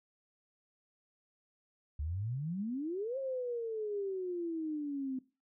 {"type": "exponential two-way sweep", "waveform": "sine", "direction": "up then down", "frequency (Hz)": [69.4, 545, 256.9], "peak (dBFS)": -34, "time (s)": [1.99, 5.19], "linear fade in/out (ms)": 5, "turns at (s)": 3.18, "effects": ["noise-tail reverb RT60 0.3 s tail -19 dB re dry"]}